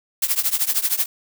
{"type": "noise with tremolo", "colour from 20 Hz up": "blue", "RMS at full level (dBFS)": -17, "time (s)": [0.22, 1.06], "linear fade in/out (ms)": 5, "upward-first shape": "triangle", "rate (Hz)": 13, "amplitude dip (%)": 95, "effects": []}